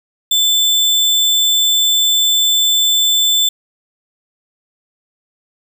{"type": "tone with sample-and-hold", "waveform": "sine", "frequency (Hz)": 3520, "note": "A7", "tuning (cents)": 0, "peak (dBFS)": -10, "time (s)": [0.31, 3.49], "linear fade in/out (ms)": 5, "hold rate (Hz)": 11025, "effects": []}